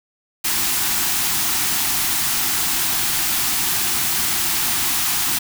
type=band-stop noise; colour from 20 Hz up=white; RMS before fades=-20 dBFS; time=0.44-5.39 s; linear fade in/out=10 ms; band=390 to 680 Hz; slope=96 dB/octave; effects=none